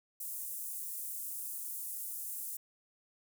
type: high-pass noise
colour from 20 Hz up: pink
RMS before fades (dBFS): -41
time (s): 0.2-2.57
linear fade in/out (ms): 5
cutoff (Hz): 9300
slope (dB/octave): 24
effects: none